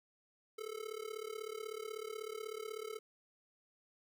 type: tone with amplitude modulation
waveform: square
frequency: 436.1 Hz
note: A4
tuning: 15 cents flat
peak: -39 dBFS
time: 0.58-2.99 s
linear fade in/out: 10 ms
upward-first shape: sine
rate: 36.2 Hz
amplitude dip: 90%
effects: none